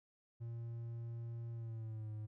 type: tone with pitch glide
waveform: triangle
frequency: 116.54 to 107.49 Hz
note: A#2 to A2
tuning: 0 to -40 cents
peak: -40 dBFS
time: 0.4-2.27 s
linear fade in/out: 20 ms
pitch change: -140 cents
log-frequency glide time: 1.52-2.11 s
effects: none